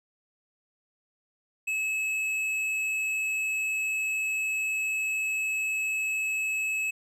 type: tone with tanh clipping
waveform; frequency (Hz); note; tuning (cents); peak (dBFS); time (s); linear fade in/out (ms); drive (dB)
triangle; 2587; E7; -33; -28; 1.67-6.91; 10; 13
effects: none